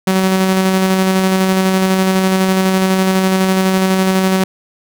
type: tone with tremolo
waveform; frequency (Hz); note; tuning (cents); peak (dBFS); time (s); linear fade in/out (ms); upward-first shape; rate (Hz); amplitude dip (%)
sawtooth; 188.9; F#3; +36; -6; 0.07-4.44; 5; square; 12; 25
effects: none